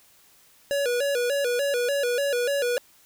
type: tone with vibrato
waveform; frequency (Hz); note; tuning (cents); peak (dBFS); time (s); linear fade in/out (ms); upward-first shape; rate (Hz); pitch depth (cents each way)
square; 523.3; C5; 0; -23; 0.71-2.78; 0; square; 3.4; 130
effects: white hiss -57 dBFS RMS until 3.05 s